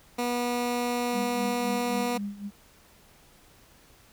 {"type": "tone", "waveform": "15% pulse", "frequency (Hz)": 242.8, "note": "B3", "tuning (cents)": -29, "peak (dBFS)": -20, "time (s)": [0.18, 2.18], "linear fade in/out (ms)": 10}
{"type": "tone with tremolo", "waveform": "sine", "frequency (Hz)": 202.5, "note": "G#3", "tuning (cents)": -43, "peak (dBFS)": -29, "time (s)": [1.12, 2.51], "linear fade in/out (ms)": 50, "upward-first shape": "sine", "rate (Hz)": 3.8, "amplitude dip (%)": 80}
{"effects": ["pink hiss -57 dBFS RMS until 4.12 s"]}